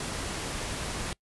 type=noise; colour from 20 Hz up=pink; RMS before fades=-34 dBFS; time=0-1.13 s; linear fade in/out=2 ms; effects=noise-tail reverb RT60 0.1 s tail -24 dB re dry + resampled to 24000 Hz